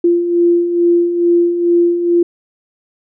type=beating tone pair; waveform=sine; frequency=343.5 / 345.8 Hz; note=F4 / F4; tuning=-29 / -17 cents; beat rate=2.3 Hz; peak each=-18 / -10 dBFS; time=0.04-2.23 s; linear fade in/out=5 ms; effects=none